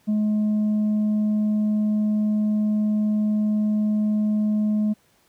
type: tone with tanh clipping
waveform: triangle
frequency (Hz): 211.9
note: G#3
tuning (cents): +35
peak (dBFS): -19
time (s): 0.07-4.94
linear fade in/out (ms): 20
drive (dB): 7
effects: pink hiss -61 dBFS RMS until 5.28 s + high-pass 80 Hz 12 dB/octave